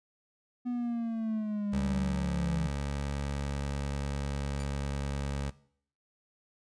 triangle linear sweep, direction down, 246.9 to 162.9 Hz, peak -28 dBFS, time 0.65-2.68 s, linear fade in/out 20 ms
20% pulse tone with pitch glide, 70.5 to 69.89 Hz, C#2 to C#2, +30 to +15 cents, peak -27 dBFS, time 1.72-5.51 s, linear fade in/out 20 ms, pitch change -15 cents, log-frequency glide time 3.26-4.62 s
5% pulse tone with exponential decay, 2334 Hz, D7, 11 cents flat, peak -32 dBFS, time 4.6-4.7 s, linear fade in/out 0 ms, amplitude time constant 20 ms
effects noise-tail reverb RT60 0.6 s tail -19 dB re dry + resampled to 22050 Hz

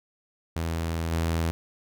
sawtooth tone with level steps, 82.41 Hz, E2, in tune, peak -23 / -20 dBFS, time 0.56-1.51 s, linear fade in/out 0 ms, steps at 1.11 s, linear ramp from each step 20 ms, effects none

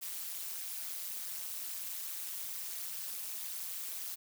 blue noise with amplitude modulation, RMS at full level -37 dBFS, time 0.01-4.16 s, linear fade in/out 20 ms, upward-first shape sine, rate 180 Hz, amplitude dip 95%, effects none

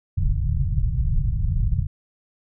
pink low-pass noise, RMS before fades -21 dBFS, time 0.17-1.87 s, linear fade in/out 5 ms, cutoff 150 Hz, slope 48 dB/octave, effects none

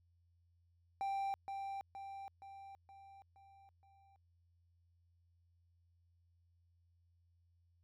triangle tone with echo, 786 Hz, G5, 4 cents sharp, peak -34 dBFS, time 1.01-1.34 s, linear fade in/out 0 ms, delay 470 ms, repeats 6, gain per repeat -5 dB, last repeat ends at 4.16 s, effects added 86 Hz sine -70 dBFS peak until 7.83 s

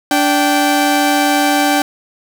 sawtooth tone pair together, 291.2 / 779.1 Hz, D4 / G5, -15 / -11 cents, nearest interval octave + perfect fourth, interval 1704 cents, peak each -10 dBFS, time 0.11-1.82 s, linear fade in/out 2 ms, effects none

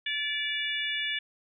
harmonic tone, 579 Hz, D5, 25 cents flat, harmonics 3 / 4 / 5 / 6, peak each -34 / -34 / -34 / -34 dBFS, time 0.06-1.19 s, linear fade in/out 5 ms, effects none

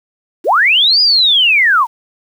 sine linear two-way sweep, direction up then down, 262.3 to 4978 to 863 Hz, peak -7 dBFS, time 0.44-1.87 s, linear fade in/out 50 ms, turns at 1.01 s, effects 7-bit

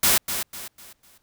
white noise with echo, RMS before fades -18 dBFS, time 0.03-0.18 s, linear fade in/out 5 ms, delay 250 ms, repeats 4, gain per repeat -9 dB, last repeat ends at 1.18 s, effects pink hiss -69 dBFS RMS until 1.22 s

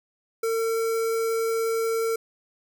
square tone with notch filter, 452.8 Hz, A4, 50 cents sharp, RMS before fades -25 dBFS, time 0.43-2.16 s, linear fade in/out 5 ms, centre 3300 Hz, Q 1.1, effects none

